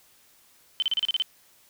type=tone bursts; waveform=sine; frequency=3073 Hz; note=G7; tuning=35 cents flat; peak=-21 dBFS; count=8; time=0.8-1.222 s; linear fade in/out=0 ms; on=23 ms; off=34 ms; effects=white hiss -59 dBFS RMS until 1.69 s